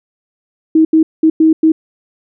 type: tone bursts at uneven times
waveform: sine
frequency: 318.3 Hz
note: D#4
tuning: 39 cents sharp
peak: -5 dBFS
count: 5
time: 0.75-0.85 / 0.93-1.03 / 1.23-1.3 / 1.4-1.53 / 1.63-1.72 s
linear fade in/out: 5 ms
effects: none